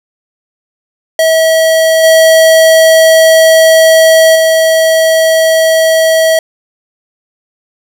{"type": "tone with level steps", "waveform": "square", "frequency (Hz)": 645, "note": "E5", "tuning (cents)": -38, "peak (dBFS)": [-6, -3, -6], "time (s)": [1.19, 6.39], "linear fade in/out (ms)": 2, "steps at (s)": [2.03, 4.35], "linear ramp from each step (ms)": 10, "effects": []}